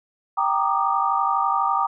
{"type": "chord", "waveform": "sine", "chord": "Eb major seventh", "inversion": "first", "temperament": "equal with one note detuned", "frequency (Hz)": [784, 932.3, 1174.7, 1226.7], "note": ["G5", "Bb5", "D6", "Eb6"], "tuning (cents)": [0, 0, 0, -25], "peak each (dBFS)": -24, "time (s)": [0.37, 1.87], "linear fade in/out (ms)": 10, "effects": []}